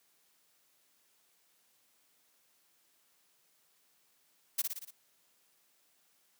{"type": "noise with echo", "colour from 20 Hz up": "blue", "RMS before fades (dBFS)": -30, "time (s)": [4.58, 4.62], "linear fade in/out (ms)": 10, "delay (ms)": 58, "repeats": 5, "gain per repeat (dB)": -4, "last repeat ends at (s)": 4.91, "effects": ["white hiss -71 dBFS RMS until 6.39 s", "high-pass 150 Hz 12 dB/octave"]}